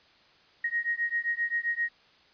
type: beating tone pair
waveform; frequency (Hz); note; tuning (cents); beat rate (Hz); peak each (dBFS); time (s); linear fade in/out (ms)
sine; 1874 / 1881.6; A#6 / A#6; +9 / +16; 7.6; -30; 0.64-1.89; 5
effects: white hiss -60 dBFS RMS until 2.33 s + resampled to 11025 Hz